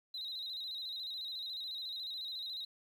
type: tone with vibrato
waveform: sine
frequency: 3918 Hz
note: B7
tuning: 15 cents flat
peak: -38 dBFS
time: 0.14-2.65 s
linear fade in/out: 5 ms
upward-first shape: square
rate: 14 Hz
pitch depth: 55 cents each way
effects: tanh soft clip ceiling -36 dBFS + 11-bit